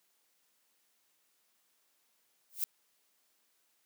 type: noise with exponential growth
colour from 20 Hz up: violet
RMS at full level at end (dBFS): -29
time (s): 2.5-2.64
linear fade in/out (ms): 0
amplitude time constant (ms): 30
effects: white hiss -74 dBFS RMS until 3.85 s + high-pass 200 Hz 12 dB/octave